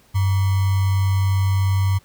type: tone with sample-and-hold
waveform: sine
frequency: 96.5 Hz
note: G2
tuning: 27 cents flat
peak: -15 dBFS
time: 0.14-1.99 s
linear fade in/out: 20 ms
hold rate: 1050 Hz
effects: pink hiss -55 dBFS RMS until 2.04 s